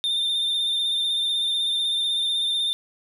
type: tone with vibrato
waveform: triangle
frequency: 3605 Hz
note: A7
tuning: 41 cents sharp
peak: -20 dBFS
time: 0.04-2.73 s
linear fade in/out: 0 ms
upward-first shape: triangle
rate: 16 Hz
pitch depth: 37 cents each way
effects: none

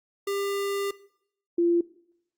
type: tone pair in turn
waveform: square / sine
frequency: 399 / 343.2 Hz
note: G4 / F4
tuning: +31 / -30 cents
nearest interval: minor third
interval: 261 cents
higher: first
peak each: -27 / -19 dBFS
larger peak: second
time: 0.27-0.91 / 1.58-1.81 s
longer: first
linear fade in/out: 5 ms
effects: noise-tail reverb RT60 0.7 s tail -19 dB re dry + Opus 48 kbps

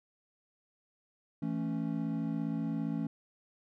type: chord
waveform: triangle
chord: A major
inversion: second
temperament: equal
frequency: 164.81 / 220 / 277.2 Hz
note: E3 / A3 / C#4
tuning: 0 / 0 / 0 cents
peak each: -34 dBFS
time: 1.42-3.07 s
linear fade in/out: 5 ms
effects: none

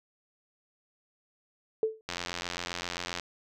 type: tone with exponential decay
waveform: sine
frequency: 440 Hz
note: A4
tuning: in tune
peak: -20 dBFS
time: 1.83-2.01 s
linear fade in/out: 1 ms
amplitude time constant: 39 ms
type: click train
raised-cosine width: 0.2 ms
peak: -16 dBFS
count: 98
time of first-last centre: 2.09-3.197 s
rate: 87.6 Hz
effects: none

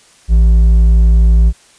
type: tone with hard clipping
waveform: sine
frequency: 56 Hz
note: A1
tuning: 31 cents sharp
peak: -6 dBFS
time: 0.28-1.53 s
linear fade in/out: 50 ms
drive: 4 dB
effects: white hiss -46 dBFS RMS until 1.78 s + resampled to 22050 Hz

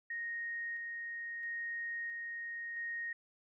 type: tone with tremolo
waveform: sine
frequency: 1864.7 Hz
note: A#6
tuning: in tune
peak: -37 dBFS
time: 0.1-3.13 s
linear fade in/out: 5 ms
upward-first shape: square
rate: 0.75 Hz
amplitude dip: 25%
effects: none

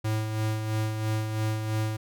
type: tone with tremolo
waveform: square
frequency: 108.9 Hz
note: A2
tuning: 17 cents flat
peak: -25 dBFS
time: 0.04-1.97 s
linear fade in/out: 10 ms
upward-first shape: sine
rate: 3 Hz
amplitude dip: 45%
effects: none

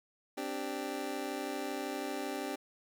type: chord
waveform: 25% pulse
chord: C suspended second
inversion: none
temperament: just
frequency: 261.6 / 294.3 / 392.4 Hz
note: C4 / D4 / G4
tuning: 0 / +4 / +2 cents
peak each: -38 / -36 / -37 dBFS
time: 0.37-2.56 s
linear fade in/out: 10 ms
effects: 11-bit

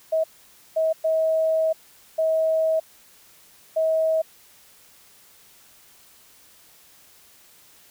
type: tone bursts at uneven times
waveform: sine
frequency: 640 Hz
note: D#5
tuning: 49 cents sharp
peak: -18 dBFS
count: 5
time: 0.12-0.24 / 0.76-0.93 / 1.04-1.73 / 2.18-2.8 / 3.76-4.22 s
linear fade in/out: 10 ms
effects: white hiss -53 dBFS RMS until 7.9 s

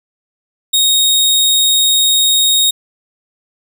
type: tone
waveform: sawtooth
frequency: 3740 Hz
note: A#7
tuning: 5 cents sharp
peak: -6 dBFS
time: 0.73-2.71 s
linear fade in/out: 10 ms
effects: none

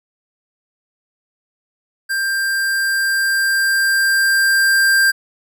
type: tone with level ramp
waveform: square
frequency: 1586 Hz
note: G6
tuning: 20 cents sharp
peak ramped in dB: -18 to -11 dBFS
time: 2.09-5.12 s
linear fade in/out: 20 ms
effects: none

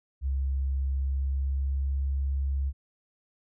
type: tone with pitch glide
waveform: sine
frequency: 67.5 to 68.44 Hz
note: C#2 to C#2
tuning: -45 to -22 cents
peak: -25 dBFS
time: 0.21-2.73 s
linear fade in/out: 50 ms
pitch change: +23 cents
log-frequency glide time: 0.94-2 s
effects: none

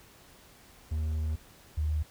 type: tone pair in turn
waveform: triangle / sine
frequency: 77.78 / 76.44 Hz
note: D#2 / D#2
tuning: 0 / -30 cents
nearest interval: unison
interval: 30 cents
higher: first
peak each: -26 dBFS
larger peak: neither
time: 0.91-1.36 / 1.77-2.03 s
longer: first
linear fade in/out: 10 ms
effects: pink hiss -56 dBFS RMS until 2.1 s

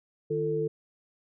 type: tone cluster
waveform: sine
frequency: 153.9 / 341.6 / 443.7 Hz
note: D#3 / F4 / A4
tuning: -19 / -38 / +14 cents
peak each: -33 / -35 / -27 dBFS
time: 0.3-0.68 s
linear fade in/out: 10 ms
effects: none

